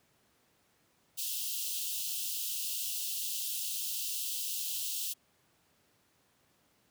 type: high-pass noise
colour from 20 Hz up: white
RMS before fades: -36 dBFS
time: 1.17-5.14 s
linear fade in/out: 20 ms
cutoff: 2700 Hz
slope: 96 dB/octave
effects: pink hiss -70 dBFS RMS until 6.9 s + high-pass 100 Hz 12 dB/octave